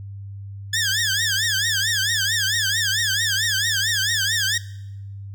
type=tone with vibrato; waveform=15% pulse; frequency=1698 Hz; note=G#6; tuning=38 cents sharp; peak=-13 dBFS; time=0.73-4.58 s; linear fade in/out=5 ms; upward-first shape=triangle; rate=4.5 Hz; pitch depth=200 cents each way; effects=noise-tail reverb RT60 0.9 s tail -20 dB re dry + added 99 Hz sine -32 dBFS peak until 5.34 s